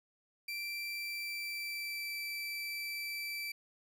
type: tone with pitch glide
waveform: 30% pulse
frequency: 2349 to 2327 Hz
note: D7 to D7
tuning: 0 to -17 cents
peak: -35 dBFS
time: 0.48-3.52 s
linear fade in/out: 5 ms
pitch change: -17 cents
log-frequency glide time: 0.83-2.15 s
effects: none